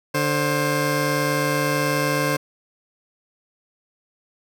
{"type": "tone pair together", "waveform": "15% pulse", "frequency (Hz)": [146.83, 528.7], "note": ["D3", "C5"], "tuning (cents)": [0, 18], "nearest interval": "octave + minor seventh", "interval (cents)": 2218, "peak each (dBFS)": -16, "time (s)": [0.14, 2.37], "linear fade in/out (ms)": 10, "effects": []}